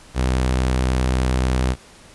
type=tone; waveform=sawtooth; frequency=63.6 Hz; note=C2; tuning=48 cents flat; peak=-13 dBFS; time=0.14-1.76 s; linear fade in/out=50 ms; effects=pink hiss -46 dBFS RMS until 2.14 s + resampled to 24000 Hz